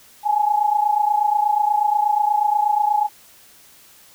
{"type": "tone pair together", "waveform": "sine", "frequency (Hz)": [830, 858.3], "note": ["G#5", "A5"], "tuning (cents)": [-1, -43], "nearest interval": "minor second", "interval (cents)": 58, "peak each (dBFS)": [-17, -20], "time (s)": [0.23, 3.09], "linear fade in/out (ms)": 50, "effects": ["white hiss -49 dBFS RMS until 4.14 s"]}